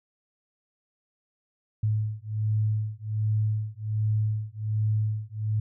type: beating tone pair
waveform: sine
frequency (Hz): 106.9 / 108.2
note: A2 / A2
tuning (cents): -49 / -29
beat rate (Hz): 1.3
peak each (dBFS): -27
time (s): 1.83-5.6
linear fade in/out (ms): 5
effects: none